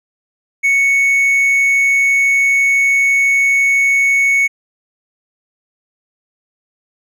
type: tone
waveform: triangle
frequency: 2217 Hz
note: C#7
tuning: in tune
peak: -8 dBFS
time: 0.63-4.48 s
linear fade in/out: 20 ms
effects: none